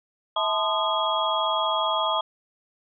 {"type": "tone cluster", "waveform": "sine", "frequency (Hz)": [647, 875, 1030, 1227, 3305], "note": ["E5", "A5", "C6", "D#6", "G#7"], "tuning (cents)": [-32, -10, -28, -25, -9], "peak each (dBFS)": -28, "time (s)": [0.36, 2.21], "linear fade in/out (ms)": 5, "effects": []}